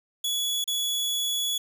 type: tone with dropouts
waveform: sawtooth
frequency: 3391 Hz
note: G#7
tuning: 35 cents sharp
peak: -22 dBFS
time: 0.24-1.58 s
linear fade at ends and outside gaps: 5 ms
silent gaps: 0.642-0.676 s
effects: none